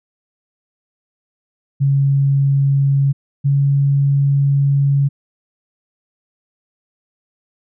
sine tone pair in turn, 138.59 / 139.88 Hz, C#3 / C#3, 0 / +16 cents, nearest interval unison, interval 16 cents, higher second, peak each -11 dBFS, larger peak neither, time 1.8-3.13 / 3.44-5.09 s, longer second, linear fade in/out 20 ms, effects none

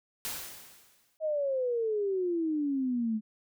white noise with exponential decay, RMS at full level -34 dBFS, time 0.25-1.17 s, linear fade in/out 0 ms, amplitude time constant 200 ms
sine exponential sweep, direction down, 640 to 212.2 Hz, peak -27 dBFS, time 1.2-3.21 s, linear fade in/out 50 ms
effects none

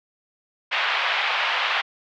white band-pass noise, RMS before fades -23 dBFS, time 0.71-1.82 s, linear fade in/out 20 ms, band 690 to 3200 Hz, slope 24 dB/octave, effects low-pass 5000 Hz 12 dB/octave

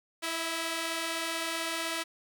5% pulse tone pair together, 330 / 644.2 Hz, E4 / E5, +2 / -40 cents, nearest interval octave, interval 1158 cents, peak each -21 / -26 dBFS, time 0.22-2.04 s, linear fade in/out 20 ms, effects none

